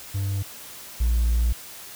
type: tone pair in turn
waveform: triangle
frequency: 98 / 57.97 Hz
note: G2 / A#1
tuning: 0 / -9 cents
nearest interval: major sixth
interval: 909 cents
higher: first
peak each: -21 / -15 dBFS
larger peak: second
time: 0.14-0.43 / 1-1.53 s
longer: second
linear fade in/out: 10 ms
effects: tanh soft clip ceiling -13 dBFS + white hiss -41 dBFS RMS until 1.95 s